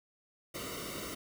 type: noise with comb filter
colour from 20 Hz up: pink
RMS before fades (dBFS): -41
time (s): 0.54-1.15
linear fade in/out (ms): 10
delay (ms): 1.2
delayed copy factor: -0.9
effects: none